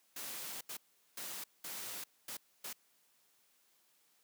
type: noise bursts at uneven times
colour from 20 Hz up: white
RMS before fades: -44 dBFS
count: 6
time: 0.16-0.61 / 0.69-0.77 / 1.17-1.44 / 1.64-2.04 / 2.28-2.37 / 2.64-2.73 s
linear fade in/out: 5 ms
effects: white hiss -72 dBFS RMS until 4.23 s + high-pass 150 Hz 12 dB/octave